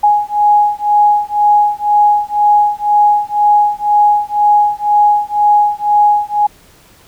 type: beating tone pair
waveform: sine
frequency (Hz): 830.6 / 832.6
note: G#5 / G#5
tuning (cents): 0 / +4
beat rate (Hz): 2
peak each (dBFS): -11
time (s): 0.03-6.47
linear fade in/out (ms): 10
effects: pink hiss -45 dBFS RMS until 7.07 s